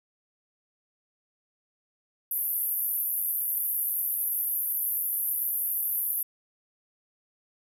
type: band-pass noise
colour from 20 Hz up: white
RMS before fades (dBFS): -29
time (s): 2.31-6.23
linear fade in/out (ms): 5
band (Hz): 11000 to 14000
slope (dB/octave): 96
effects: none